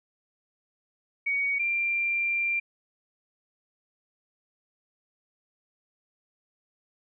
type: tone pair in turn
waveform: sine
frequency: 2245 / 2374 Hz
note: C#7 / D7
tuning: +21 / +18 cents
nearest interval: minor second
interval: 97 cents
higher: second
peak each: -24 dBFS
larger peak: neither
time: 1.26-1.59 / 1.59-2.6 s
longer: second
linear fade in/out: 10 ms
effects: none